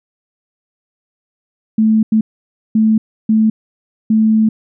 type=tone bursts at uneven times; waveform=sine; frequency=218.9 Hz; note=A3; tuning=9 cents flat; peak=-8 dBFS; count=5; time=1.78-2.03 / 2.12-2.21 / 2.75-2.98 / 3.29-3.5 / 4.1-4.49 s; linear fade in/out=5 ms; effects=none